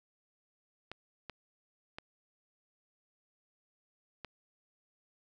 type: clicks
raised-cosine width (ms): 0.3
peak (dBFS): -26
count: 4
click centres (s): 0.916 / 1.297 / 1.985 / 4.247
effects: none